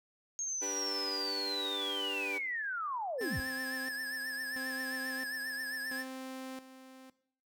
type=linear sweep; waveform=sine; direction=down; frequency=6520 to 44.26 Hz; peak=-34 dBFS; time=0.39-3.4 s; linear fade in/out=0 ms
type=chord; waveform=sawtooth; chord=G major; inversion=second; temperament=equal; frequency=293.7 / 392 / 493.9 Hz; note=D4 / G4 / B4; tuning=0 / 0 / 0 cents; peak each=-39 dBFS; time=0.61-2.39 s; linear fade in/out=20 ms
type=tone with vibrato; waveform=square; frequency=1720 Hz; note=A6; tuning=40 cents flat; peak=-37 dBFS; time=3.18-6.05 s; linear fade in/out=50 ms; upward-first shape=triangle; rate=7.5 Hz; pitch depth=85 cents each way
type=tone with tremolo; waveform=sawtooth; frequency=261.6 Hz; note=C4; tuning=in tune; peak=-37 dBFS; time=3.21-7.1 s; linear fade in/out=2 ms; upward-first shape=square; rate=0.74 Hz; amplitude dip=70%
effects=noise-tail reverb RT60 0.6 s tail -17 dB re dry